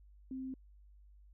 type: tone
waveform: sine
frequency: 261.6 Hz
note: C4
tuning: in tune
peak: -39 dBFS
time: 0.31-0.54 s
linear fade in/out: 2 ms
effects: added 50 Hz sine -57 dBFS peak until 1.33 s